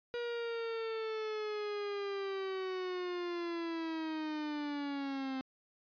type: linear sweep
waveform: 45% pulse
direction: down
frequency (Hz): 479.7 to 261.6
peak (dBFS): -36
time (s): 0.14-5.41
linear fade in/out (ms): 0
effects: resampled to 11025 Hz